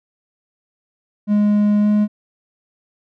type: tone with pitch glide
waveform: triangle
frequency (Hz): 207.7 to 209.4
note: G#3 to G#3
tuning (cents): 0 to +15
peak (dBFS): -10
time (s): 1.27-2.08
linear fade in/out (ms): 50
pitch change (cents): +15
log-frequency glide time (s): 1.81-1.87
effects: none